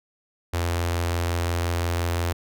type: tone with notch filter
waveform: sawtooth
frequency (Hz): 85.7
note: F2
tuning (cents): -32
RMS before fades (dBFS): -25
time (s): 0.53-2.33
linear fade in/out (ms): 10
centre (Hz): 180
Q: 0.81
effects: none